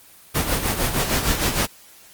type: noise with tremolo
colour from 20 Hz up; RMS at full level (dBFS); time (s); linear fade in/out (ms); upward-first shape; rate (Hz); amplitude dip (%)
pink; -19; 0.34-1.67; 20; sine; 6.5; 60
effects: white hiss -48 dBFS RMS until 2.13 s + Opus 24 kbps